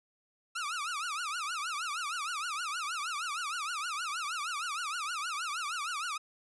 sawtooth tone with vibrato, 1293 Hz, E6, 34 cents flat, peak -30 dBFS, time 0.55-6.18 s, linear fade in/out 10 ms, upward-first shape triangle, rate 6.4 Hz, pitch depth 250 cents each way, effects resampled to 24000 Hz

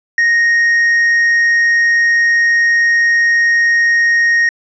triangle tone, 1864.7 Hz, A#6, in tune, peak -7 dBFS, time 0.18-4.49 s, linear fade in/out 2 ms, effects resampled to 16000 Hz

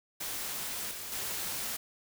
white noise with level steps, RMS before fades -37 / -41 / -36 dBFS, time 0.2-1.77 s, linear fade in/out 10 ms, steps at 0.91 / 1.12 s, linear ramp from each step 2 ms, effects none

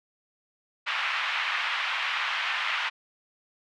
white band-pass noise, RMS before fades -29 dBFS, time 0.86-2.9 s, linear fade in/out 20 ms, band 960 to 2900 Hz, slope 24 dB/octave, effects none

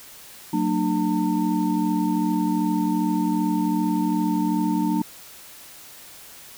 sine tone cluster, 184.9 / 227.5 / 300.2 / 904 Hz, F#3 / A#3 / D4 / A5, -1 / -42 / +38 / +47 cents, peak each -25 / -25 / -23 / -29 dBFS, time 0.53-5.02 s, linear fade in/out 5 ms, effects white hiss -44 dBFS RMS until 6.57 s

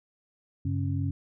sine tone cluster, 96.4 / 139.9 / 275.1 Hz, G2 / C#3 / C#4, -28 / +16 / -13 cents, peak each -28 / -31 / -34 dBFS, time 0.65-1.11 s, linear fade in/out 5 ms, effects none

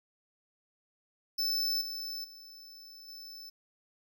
square tone with level steps, 5274 Hz, E8, in tune, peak -29 / -37 / -49 / -45 dBFS, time 1.38-3.5 s, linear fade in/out 10 ms, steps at 1.81 / 2.24 / 3.08 s, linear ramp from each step 5 ms, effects none

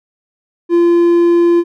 triangle tone, 343.6 Hz, F4, 28 cents flat, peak -5 dBFS, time 0.69-1.64 s, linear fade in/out 50 ms, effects none

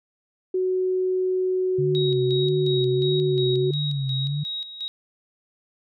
sine tone, 371 Hz, F#4, 5 cents sharp, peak -20 dBFS, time 0.54-3.71 s, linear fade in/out 5 ms
sine tone with vibrato, 139.8 Hz, C#3, 15 cents sharp, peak -23 dBFS, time 1.78-4.44 s, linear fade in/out 10 ms, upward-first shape sine, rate 1.6 Hz, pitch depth 98 cents each way
sine tone with tremolo, 3800 Hz, A#7, 33 cents sharp, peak -27 dBFS, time 1.95-4.88 s, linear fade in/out 0 ms, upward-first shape square, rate 2.8 Hz, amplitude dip 65%
effects none

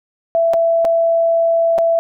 sine tone with dropouts, 666 Hz, E5, 18 cents sharp, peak -11 dBFS, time 0.35-1.99 s, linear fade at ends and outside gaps 0 ms, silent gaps 0.535-0.54 / 0.847-0.851 / 1.781-1.786 s, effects none

